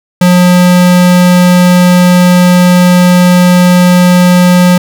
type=tone; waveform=square; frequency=179.1 Hz; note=F3; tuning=44 cents sharp; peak=-3 dBFS; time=0.21-4.78 s; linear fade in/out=5 ms; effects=none

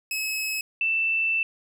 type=tone pair in turn; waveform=sawtooth / sine; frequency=2574 / 2662 Hz; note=E7 / E7; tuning=-42 / +16 cents; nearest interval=minor second; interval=58 cents; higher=second; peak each=-23 / -21 dBFS; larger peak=second; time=0.11-0.61 / 0.81-1.43 s; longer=second; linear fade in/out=2 ms; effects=none

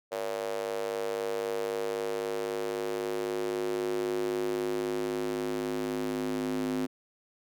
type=tone with high-pass filter sweep; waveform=square; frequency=51.91 Hz; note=G#1; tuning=in tune; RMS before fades=-32 dBFS; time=0.11-6.87 s; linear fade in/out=20 ms; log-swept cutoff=530 to 280 Hz; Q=5.1; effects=none

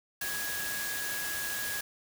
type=tone in noise; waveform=sine; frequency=1661.2 Hz; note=G#6; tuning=in tune; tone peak=-36 dBFS; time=0.21-1.81 s; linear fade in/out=5 ms; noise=white; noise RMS=-36 dBFS; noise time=0.21-1.81 s; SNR=-3 dB; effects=none

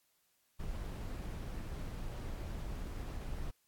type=noise; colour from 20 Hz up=brown; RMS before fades=-41 dBFS; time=0.59-3.51 s; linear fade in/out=10 ms; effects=white hiss -75 dBFS RMS until 3.67 s + AAC 64 kbps

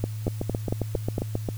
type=two click trains; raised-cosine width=2 ms; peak=-13 / -12 dBFS; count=10 / 6; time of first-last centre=0.28-1.488 / 0.04-1.182 s; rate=7.45 / 4.38 Hz; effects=added 108 Hz sine -30 dBFS peak until 1.57 s + white hiss -49 dBFS RMS until 1.57 s

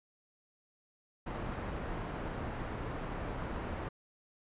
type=low-pass noise; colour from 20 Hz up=pink; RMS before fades=-39 dBFS; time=1.26-3.89 s; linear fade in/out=10 ms; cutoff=1500 Hz; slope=12 dB/octave; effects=resampled to 8000 Hz

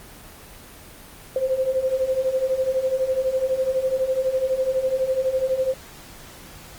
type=beating tone pair; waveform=sine; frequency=514 / 526 Hz; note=C5 / C5; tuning=-31 / +9 cents; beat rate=12 Hz; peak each=-25 / -21 dBFS; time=1.36-5.74 s; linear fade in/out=2 ms; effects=pink hiss -43 dBFS RMS until 6.78 s + Opus 24 kbps

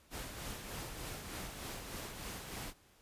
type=noise with tremolo; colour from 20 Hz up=pink; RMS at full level=-43 dBFS; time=0.1-2.74 s; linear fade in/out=50 ms; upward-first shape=sine; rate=3.3 Hz; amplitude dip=40%; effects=pink hiss -66 dBFS RMS until 3.01 s + resampled to 32000 Hz

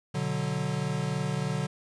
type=chord; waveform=square; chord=B minor; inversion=none; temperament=equal; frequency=123.47 / 146.83 / 185 Hz; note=B2 / D3 / F#3; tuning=0 / 0 / 0 cents; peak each=-35 / -31 / -34 dBFS; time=0.14-1.67 s; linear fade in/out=10 ms; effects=resampled to 22050 Hz + 10-bit

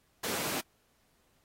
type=high-pass noise; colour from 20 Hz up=pink; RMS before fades=-35 dBFS; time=0.23-0.61 s; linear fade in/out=10 ms; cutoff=210 Hz; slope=12 dB/octave; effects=pink hiss -71 dBFS RMS until 1.44 s + AAC 48 kbps

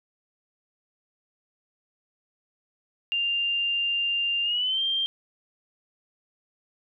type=tone with pitch glide; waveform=sine; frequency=2794 to 3173 Hz; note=F7 to G7; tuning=0 to +20 cents; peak=-23 dBFS; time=3.12-5.06 s; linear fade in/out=0 ms; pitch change=+220 cents; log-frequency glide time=4.43-4.82 s; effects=none

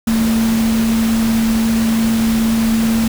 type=tone in noise; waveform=sine; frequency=225.3 Hz; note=A3; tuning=41 cents sharp; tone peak=-12 dBFS; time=0.07-3.08 s; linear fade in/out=5 ms; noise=pink; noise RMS=-24 dBFS; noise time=0.07-3.08 s; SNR=+9 dB; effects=none

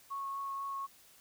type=tone with vibrato; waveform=sine; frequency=1100 Hz; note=C#6; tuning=14 cents flat; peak=-36 dBFS; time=0.1-0.87 s; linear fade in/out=20 ms; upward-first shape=triangle; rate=4.1 Hz; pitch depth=11 cents each way; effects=white hiss -61 dBFS RMS until 1.2 s

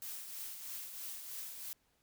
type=noise with tremolo; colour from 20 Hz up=blue; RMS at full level=-43 dBFS; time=0.02-1.73 s; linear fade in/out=0 ms; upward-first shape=triangle; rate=3.1 Hz; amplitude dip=50%; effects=pink hiss -75 dBFS RMS until 2.02 s

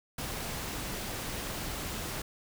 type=noise; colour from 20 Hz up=pink; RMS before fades=-37 dBFS; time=0.18-2.22 s; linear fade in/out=5 ms; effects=none

